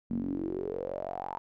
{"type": "tone with band-pass filter sweep", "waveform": "sawtooth", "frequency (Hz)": 46, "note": "F#1", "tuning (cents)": -9, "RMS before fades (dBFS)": -35, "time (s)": [0.1, 1.38], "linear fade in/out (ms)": 0, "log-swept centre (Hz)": [220, 930], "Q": 8.6, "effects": []}